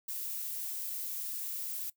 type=noise; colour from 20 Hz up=violet; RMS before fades=-38 dBFS; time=0.08-1.9 s; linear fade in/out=5 ms; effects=noise-tail reverb RT60 0.1 s tail -19 dB re dry